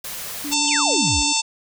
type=band-stop noise; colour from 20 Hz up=white; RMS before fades=-31 dBFS; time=0.04-0.54 s; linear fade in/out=5 ms; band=250 to 350 Hz; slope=96 dB/octave
type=tone with vibrato; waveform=sine; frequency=289.1 Hz; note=D4; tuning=27 cents flat; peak=-27 dBFS; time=0.44-1.33 s; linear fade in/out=10 ms; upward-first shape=sine; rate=12 Hz; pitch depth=20 cents each way
type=harmonic tone; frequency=893 Hz; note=A5; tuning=25 cents sharp; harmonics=1 / 3 / 4 / 5 / 6 / 7 / 8 / 9; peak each=-26 / -26 / -26 / -26 / -26 / -26 / -26 / -26 dBFS; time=0.51-1.42 s; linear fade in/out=20 ms
type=exponential sweep; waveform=sine; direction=down; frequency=3729 to 44.51 Hz; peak=-22 dBFS; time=0.66-1.24 s; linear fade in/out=50 ms
effects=none